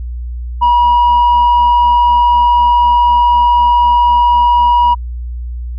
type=tone; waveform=sine; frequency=964 Hz; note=B5; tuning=42 cents flat; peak=-4 dBFS; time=0.61-4.95 s; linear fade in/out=20 ms; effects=tanh soft clip ceiling -5 dBFS + added 60 Hz sine -19 dBFS peak until 5.78 s